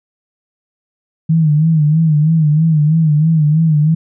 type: tone with vibrato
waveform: sine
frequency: 155.9 Hz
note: D#3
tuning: 4 cents sharp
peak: -8 dBFS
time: 1.29-3.95 s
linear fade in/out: 10 ms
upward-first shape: sine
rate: 3.1 Hz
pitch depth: 87 cents each way
effects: none